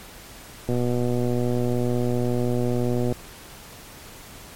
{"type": "click train", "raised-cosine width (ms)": 2, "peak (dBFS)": -12, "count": 298, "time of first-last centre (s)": [0.69, 3.124], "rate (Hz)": 122, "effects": ["pink hiss -43 dBFS RMS until 4.55 s", "MP3 64 kbps"]}